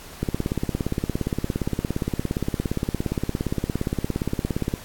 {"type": "click train", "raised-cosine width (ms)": 3, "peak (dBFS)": -10, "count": 79, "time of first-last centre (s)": [0.23, 4.739], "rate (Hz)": 17.3, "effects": ["pink hiss -42 dBFS RMS until 4.84 s", "AAC 64 kbps"]}